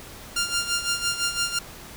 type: tone with tremolo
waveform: 10% pulse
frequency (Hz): 1396.9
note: F6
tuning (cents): 0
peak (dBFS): -13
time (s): 0.36-1.59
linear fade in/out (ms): 5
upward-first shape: sine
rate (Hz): 5.9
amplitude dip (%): 70
effects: pink hiss -42 dBFS RMS until 1.96 s